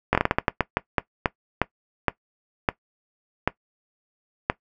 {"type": "slowing click train", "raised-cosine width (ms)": 0.5, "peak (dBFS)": -3, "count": 17, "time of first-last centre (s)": [0.13, 4.499], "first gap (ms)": 20, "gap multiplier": 1.3, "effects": ["noise-tail reverb RT60 0.1 s tail -19 dB re dry"]}